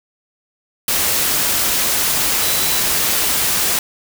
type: tone in noise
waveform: sine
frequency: 3956 Hz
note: B7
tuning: 2 cents sharp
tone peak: -26 dBFS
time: 2.42-2.8 s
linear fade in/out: 2 ms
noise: white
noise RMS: -17 dBFS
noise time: 0.88-3.79 s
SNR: -12 dB
effects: none